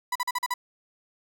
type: tone bursts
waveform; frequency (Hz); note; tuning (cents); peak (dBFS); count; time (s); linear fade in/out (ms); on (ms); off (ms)
35% pulse; 988; B5; 0; -23; 6; 0.12-0.54; 5; 35; 42
effects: none